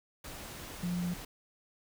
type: tone in noise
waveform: sine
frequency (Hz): 176.3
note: F3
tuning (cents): +17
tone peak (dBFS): -31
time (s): 0.83-1.14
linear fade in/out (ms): 5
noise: pink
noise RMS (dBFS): -45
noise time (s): 0.24-1.25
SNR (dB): +11
effects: none